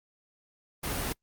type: noise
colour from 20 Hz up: pink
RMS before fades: -32 dBFS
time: 0.83-1.13 s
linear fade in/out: 10 ms
effects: noise-tail reverb RT60 0.1 s tail -25 dB re dry + Opus 32 kbps